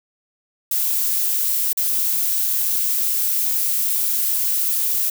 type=noise with dropouts; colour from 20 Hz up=violet; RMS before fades=-20 dBFS; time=0.71-5.1 s; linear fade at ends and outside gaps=5 ms; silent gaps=1.731-1.771 s; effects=none